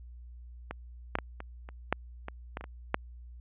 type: clicks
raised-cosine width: 0.5 ms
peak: -21 / -12 / -17 / -25 / -30 / -10 / -22 / -20 / -27 / -27 / -10 dBFS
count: 11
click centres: 0.71 / 1.154 / 1.187 / 1.404 / 1.689 / 1.926 / 2.284 / 2.571 / 2.61 / 2.641 / 2.944 s
effects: added 60 Hz sine -45 dBFS peak until 3.4 s + resampled to 8000 Hz